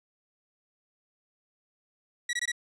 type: tone bursts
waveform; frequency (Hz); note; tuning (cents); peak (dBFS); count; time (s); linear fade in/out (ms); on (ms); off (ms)
sawtooth; 1927; B6; -43; -24; 4; 2.29-2.518; 5; 42; 20
effects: resampled to 22050 Hz